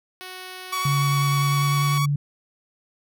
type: tone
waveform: 5% pulse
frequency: 370 Hz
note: F#4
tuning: in tune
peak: -24 dBFS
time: 0.21-1.98 s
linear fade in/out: 0 ms
type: tone with vibrato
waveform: sawtooth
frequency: 1125 Hz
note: C#6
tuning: 25 cents sharp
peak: -20 dBFS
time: 0.72-2.06 s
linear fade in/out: 10 ms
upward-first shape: square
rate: 10 Hz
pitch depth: 10 cents each way
type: tone with pitch glide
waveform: sine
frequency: 140.9 to 144.19 Hz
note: C#3 to D3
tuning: +29 to -31 cents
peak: -19 dBFS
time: 0.85-2.16 s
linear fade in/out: 5 ms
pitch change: +40 cents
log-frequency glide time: 1.37-1.92 s
effects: none